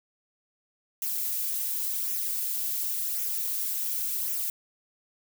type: noise with flanger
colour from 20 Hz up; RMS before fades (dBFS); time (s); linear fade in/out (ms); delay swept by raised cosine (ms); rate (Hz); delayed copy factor
violet; -30; 1.02-4.5; 2; 0.22 to 4.12; 0.91; -0.5
effects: none